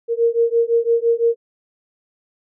sine beating tone pair, 462 / 467.9 Hz, A#4 / A#4, -16 / +6 cents, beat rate 5.9 Hz, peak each -17 dBFS, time 0.08-1.36 s, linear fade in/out 50 ms, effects none

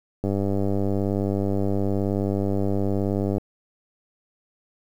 click train, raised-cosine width 2 ms, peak -12 dBFS, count 312, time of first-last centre 0.24-3.381 s, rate 99 Hz, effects 8-bit

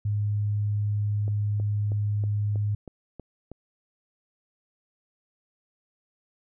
sine tone, 103.83 Hz, G#2, in tune, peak -23 dBFS, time 0.05-2.75 s, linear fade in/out 5 ms
click train, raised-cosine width 2 ms, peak -26 dBFS, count 8, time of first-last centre 1.28-3.516 s, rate 3.13 Hz
effects none

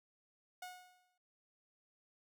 sawtooth tone with exponential decay, 728 Hz, F#5, 28 cents flat, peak -40 dBFS, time 0.62-1.18 s, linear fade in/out 5 ms, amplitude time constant 120 ms, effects none

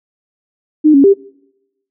sine tone with pitch steps, 305.8 / 277.1 / 395.8 Hz, D#4 / C#4 / G4, -30 / -1 / +17 cents, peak -4 dBFS, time 0.84-1.14 s, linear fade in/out 20 ms, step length 100 ms, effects noise-tail reverb RT60 0.9 s tail -25 dB re dry

